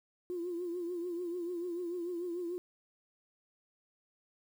sine tone with vibrato, 349.2 Hz, F4, in tune, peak -34 dBFS, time 0.3-2.58 s, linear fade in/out 0 ms, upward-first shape triangle, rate 6.8 Hz, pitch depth 82 cents each way, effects tanh soft clip ceiling -30 dBFS + 10-bit

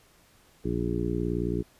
harmonic tone, 59 Hz, A#1, 22 cents sharp, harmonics 1 / 2 / 3 / 4 / 5 / 6 / 7, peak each -34 / -34 / -32 / -38 / -33 / -33 / -34 dBFS, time 0.64-1.63 s, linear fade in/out 20 ms, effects pink hiss -60 dBFS RMS until 1.79 s + resampled to 32000 Hz

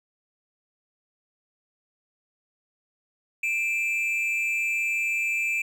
triangle tone pair together, 2367 / 2606 Hz, D7 / E7, +13 / -20 cents, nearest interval major second, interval 167 cents, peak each -24 / -26 dBFS, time 3.43-5.62 s, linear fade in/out 5 ms, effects none

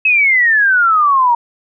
sine exponential sweep, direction down, 2596 to 930 Hz, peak -8 dBFS, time 0.05-1.35 s, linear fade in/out 5 ms, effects none

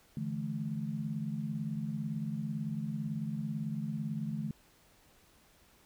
sine chord, D suspended second, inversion none, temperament equal with one note detuned, 146.83 / 164.81 / 216 Hz, D3 / E3 / A3, 0 / 0 / -32 cents, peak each -38 / -39 / -37 dBFS, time 0.17-4.51 s, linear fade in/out 2 ms, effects pink hiss -64 dBFS RMS until 5.85 s

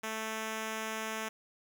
5% pulse tone, 220 Hz, A3, in tune, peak -24 dBFS, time 0.03-1.29 s, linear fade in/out 10 ms, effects none

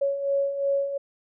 sine beating tone pair, 554.4 / 557.2 Hz, C#5 / C#5, 0 / +9 cents, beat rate 2.8 Hz, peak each -30 / -23 dBFS, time 0.01-0.98 s, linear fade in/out 10 ms, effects none

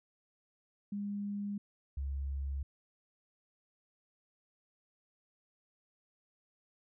sine tone pair in turn, 203.1 / 68.92 Hz, G#3 / C#2, -38 / -9 cents, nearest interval octave + perfect fifth, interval 1871 cents, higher first, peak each -35 / -34 dBFS, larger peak second, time 0.92-1.58 / 1.97-2.63 s, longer neither, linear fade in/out 5 ms, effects none

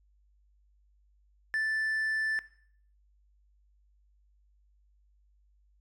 sine tone with hard clipping, 1760 Hz, A6, in tune, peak -28 dBFS, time 1.54-2.39 s, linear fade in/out 0 ms, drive 2 dB, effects noise-tail reverb RT60 0.6 s tail -17 dB re dry + added 50 Hz sine -63 dBFS peak until 5.8 s

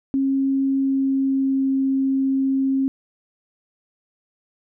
sine tone with pitch glide, 270.7 to 268.5 Hz, C#4 to C4, -41 to +45 cents, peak -17 dBFS, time 0.14-2.88 s, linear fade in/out 0 ms, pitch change -14 cents, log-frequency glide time 0.71-1.69 s, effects none

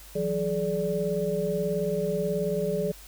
sine tone cluster, 166.4 / 184.9 / 423.5 / 583 Hz, E3 / F#3 / G#4 / D5, +17 / -1 / +34 / -13 cents, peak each -33 / -32 / -28 / -30 dBFS, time 0.15-2.92 s, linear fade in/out 10 ms, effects added 50 Hz sine -48 dBFS peak until 3.07 s + white hiss -49 dBFS RMS until 3.07 s

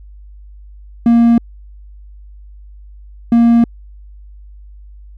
triangle tone pair in turn, 233.9 / 233.9 Hz, A#3 / A#3, +6 / +6 cents, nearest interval unison, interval 0 cents, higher neither, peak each -4 dBFS, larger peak neither, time 1.06-1.38 / 3.32-3.64 s, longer neither, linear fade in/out 2 ms, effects added 50 Hz sine -34 dBFS peak until 5.17 s

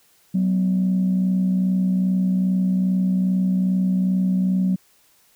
sine tone pair together, 186.54 / 249 Hz, F#3 / B3, +14 / +14 cents, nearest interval perfect fourth, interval 500 cents, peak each -16 / -27 dBFS, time 0.34-4.76 s, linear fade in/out 10 ms, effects tanh soft clip ceiling -12 dBFS + white hiss -58 dBFS RMS until 5.35 s

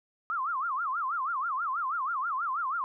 sine tone with vibrato, 1200 Hz, D6, 37 cents sharp, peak -28 dBFS, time 0.3-2.84 s, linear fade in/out 0 ms, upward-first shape sine, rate 6.2 Hz, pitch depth 280 cents each way, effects none

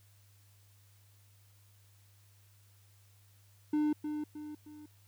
triangle tone with echo, 301 Hz, D4, 43 cents sharp, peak -25 dBFS, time 3.73-3.93 s, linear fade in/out 5 ms, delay 310 ms, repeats 3, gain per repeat -7 dB, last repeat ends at 4.86 s, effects added 100 Hz sine -61 dBFS peak until 5.07 s + white hiss -68 dBFS RMS until 5.07 s

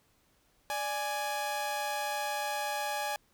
sawtooth tone pair together, 589 / 831.9 Hz, D5 / G#5, +5 / +3 cents, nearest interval tritone, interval 598 cents, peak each -34 / -29 dBFS, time 0.7-3.16 s, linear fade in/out 0 ms, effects pink hiss -69 dBFS RMS until 3.33 s

